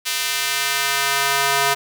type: tone with high-pass filter sweep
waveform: square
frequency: 139.1 Hz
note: C#3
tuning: 6 cents sharp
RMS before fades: -20 dBFS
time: 0.05-1.75 s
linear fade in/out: 20 ms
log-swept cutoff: 2800 to 830 Hz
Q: 0.82
effects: none